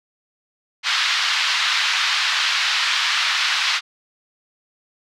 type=band-pass noise; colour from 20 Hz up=white; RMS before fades=-20 dBFS; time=0.83-3.81 s; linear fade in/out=50 ms; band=1100 to 4400 Hz; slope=24 dB/octave; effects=none